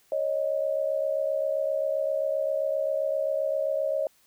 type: tone pair together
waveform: sine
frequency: 552.4 / 620 Hz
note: C#5 / D#5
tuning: -6 / -6 cents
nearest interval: major second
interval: 200 cents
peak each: -27 dBFS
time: 0.12-4.07 s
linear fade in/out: 2 ms
effects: white hiss -63 dBFS RMS until 4.26 s